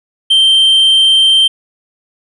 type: tone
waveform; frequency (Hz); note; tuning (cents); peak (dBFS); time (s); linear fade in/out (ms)
triangle; 3136; G7; 0; -4; 0.3-1.48; 10
effects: resampled to 24000 Hz